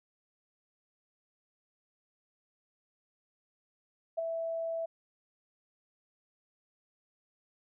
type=tone with ADSR envelope; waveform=sine; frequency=659.3 Hz; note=E5; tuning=in tune; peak=-27 dBFS; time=4.17-4.86 s; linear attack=18 ms; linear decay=12 ms; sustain=-5 dB; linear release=10 ms; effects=none